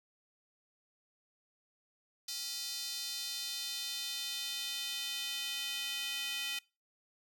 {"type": "tone with high-pass filter sweep", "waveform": "square", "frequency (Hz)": 277.2, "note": "C#4", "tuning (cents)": 0, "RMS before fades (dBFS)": -39, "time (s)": [2.28, 6.59], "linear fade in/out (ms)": 5, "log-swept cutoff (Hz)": [4600, 2800], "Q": 2.5, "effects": ["noise-tail reverb RT60 0.3 s tail -24 dB re dry"]}